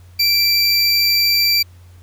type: tone pair together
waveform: square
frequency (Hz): 2349 / 4682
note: D7 / D8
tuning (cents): 0 / -6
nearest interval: octave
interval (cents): 1194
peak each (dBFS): -20 / -14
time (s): 0.19-1.63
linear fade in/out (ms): 10
effects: added 89 Hz sine -40 dBFS peak until 2.02 s + pink hiss -54 dBFS RMS until 2.02 s